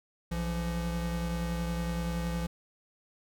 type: tone pair together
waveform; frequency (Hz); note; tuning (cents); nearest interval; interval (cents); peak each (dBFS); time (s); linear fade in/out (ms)
square; 60.24 / 170; B1 / F3; -42 / -46; octave + tritone; 1796; -35 / -33; 0.31-2.47; 10
effects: none